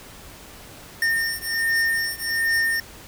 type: beating tone pair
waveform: square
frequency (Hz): 1822 / 1823.3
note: A#6 / A#6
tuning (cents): -40 / -39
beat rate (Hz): 1.3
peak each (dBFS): -24 / -25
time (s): 1.02-2.8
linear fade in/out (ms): 2
effects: pink hiss -43 dBFS RMS until 3.07 s